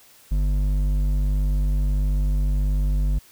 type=tone with hard clipping; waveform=sine; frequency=49.25 Hz; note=G1; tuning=9 cents sharp; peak=-20 dBFS; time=0.31-3.19 s; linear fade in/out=10 ms; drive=8 dB; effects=white hiss -52 dBFS RMS until 3.31 s